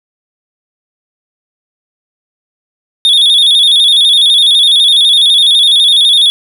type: tone with vibrato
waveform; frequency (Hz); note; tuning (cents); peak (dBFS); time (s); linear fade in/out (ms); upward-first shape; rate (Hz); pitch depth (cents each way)
triangle; 3520; A7; 0; -3; 3.05-6.3; 0; square; 12; 69
effects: none